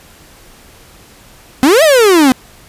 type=exponential two-way sweep; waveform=45% pulse; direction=up then down; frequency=247.3 to 665 to 247.3 Hz; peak=-5 dBFS; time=1.63-2.32 s; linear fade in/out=0 ms; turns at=1.83 s; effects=pink hiss -41 dBFS RMS until 2.68 s + resampled to 32000 Hz